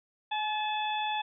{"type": "harmonic tone with a mistuned harmonic", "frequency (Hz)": 863, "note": "A5", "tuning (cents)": -34, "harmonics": [1, 2, 3, 4], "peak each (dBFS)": [-30, -41, -38, -37], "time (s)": [0.31, 1.22], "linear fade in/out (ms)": 10, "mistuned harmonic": 1, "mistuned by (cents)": -27, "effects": []}